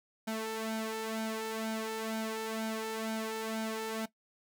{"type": "tone with flanger", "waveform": "sawtooth", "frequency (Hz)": 221.2, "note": "A3", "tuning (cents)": 9, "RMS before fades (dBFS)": -36, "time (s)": [0.27, 4.06], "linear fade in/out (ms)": 10, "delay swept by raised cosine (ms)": [1.3, 2.3], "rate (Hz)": 2.1, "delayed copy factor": 0.7, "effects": ["noise-tail reverb RT60 0.1 s tail -17 dB re dry"]}